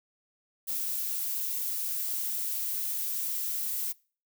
violet noise, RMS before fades -32 dBFS, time 0.67-3.93 s, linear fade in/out 20 ms, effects noise-tail reverb RT60 0.4 s tail -24 dB re dry

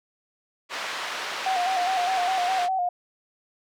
pink band-pass noise, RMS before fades -32 dBFS, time 0.69-2.69 s, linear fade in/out 50 ms, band 840 to 4100 Hz, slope 12 dB/octave
sine tone with vibrato, 736 Hz, F#5, 9 cents flat, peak -22 dBFS, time 1.46-2.89 s, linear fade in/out 5 ms, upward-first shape square, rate 4.9 Hz, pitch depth 55 cents each way
effects none

